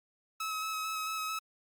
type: tone with vibrato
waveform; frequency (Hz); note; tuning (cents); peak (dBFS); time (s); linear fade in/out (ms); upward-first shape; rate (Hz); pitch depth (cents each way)
sawtooth; 1286; E6; -43; -30; 0.4-1.39; 5; square; 4.5; 13
effects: Opus 48 kbps